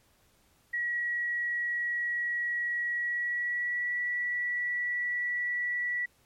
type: tone with pitch glide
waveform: sine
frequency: 1918 to 1948.1 Hz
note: A#6 to B6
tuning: +49 to -24 cents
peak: -28 dBFS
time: 0.73-6.06 s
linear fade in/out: 10 ms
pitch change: +27 cents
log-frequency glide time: 2.92-3.97 s
effects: pink hiss -66 dBFS RMS until 6.25 s + MP3 64 kbps